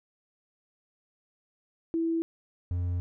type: tone pair in turn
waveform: sine / triangle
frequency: 329.6 / 88.44 Hz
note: E4 / F2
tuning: 0 / +22 cents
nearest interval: octave + major seventh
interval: 2278 cents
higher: first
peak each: -25 dBFS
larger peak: neither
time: 1.94-2.22 / 2.71-3 s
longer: second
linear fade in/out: 0 ms
effects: none